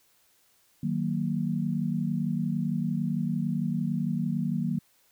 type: chord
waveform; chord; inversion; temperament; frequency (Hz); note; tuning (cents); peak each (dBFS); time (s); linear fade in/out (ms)
sine; D# minor; none; just; 155.56 / 186.68 / 233.3; D#3 / F#3 / A#3; 0 / +16 / +2; -30; 0.83-4.79; 5
effects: white hiss -65 dBFS RMS until 5.11 s